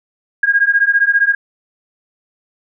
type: beating tone pair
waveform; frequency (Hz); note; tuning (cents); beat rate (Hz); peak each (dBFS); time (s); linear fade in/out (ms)
sine; 1622 / 1637; G#6 / G#6; -41 / -25; 15; -13; 0.43-1.35; 5
effects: none